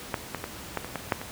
clicks, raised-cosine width 0.5 ms, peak -11 / -15 / -17 / -12 / -20 / -15 / -7 / -21 dBFS, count 8, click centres 0.142 / 0.347 / 0.441 / 0.773 / 0.846 / 0.957 / 1.122 / 1.215 s, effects pink hiss -41 dBFS RMS until 1.31 s + high-pass 60 Hz 12 dB/octave

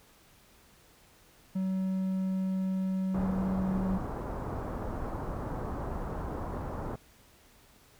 triangle tone, 188.9 Hz, F#3, 36 cents sharp, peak -26 dBFS, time 1.55-3.98 s, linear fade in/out 10 ms
pink low-pass noise, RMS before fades -36 dBFS, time 3.14-6.96 s, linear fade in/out 5 ms, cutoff 1200 Hz, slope 24 dB/octave
effects pink hiss -60 dBFS RMS until 7.99 s

